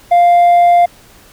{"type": "tone with hard clipping", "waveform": "triangle", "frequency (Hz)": 698.5, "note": "F5", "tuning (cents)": 0, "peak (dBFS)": -4, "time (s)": [0.11, 0.86], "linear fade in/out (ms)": 10, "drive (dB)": 1, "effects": ["pink hiss -43 dBFS RMS until 1.32 s"]}